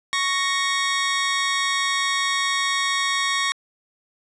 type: tone pair together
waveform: 20% pulse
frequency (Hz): 1108.7 / 1864.6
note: C#6 / A#6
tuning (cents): 0 / 0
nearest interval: major sixth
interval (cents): 900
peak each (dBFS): -18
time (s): 0.13-3.52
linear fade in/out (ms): 0
effects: resampled to 22050 Hz